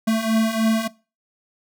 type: beating tone pair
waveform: square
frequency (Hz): 220 / 223.3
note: A3 / A3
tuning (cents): 0 / +26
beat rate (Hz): 3.3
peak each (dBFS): -24 / -20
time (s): 0.07-0.88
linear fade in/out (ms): 10
effects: noise-tail reverb RT60 0.3 s tail -20 dB re dry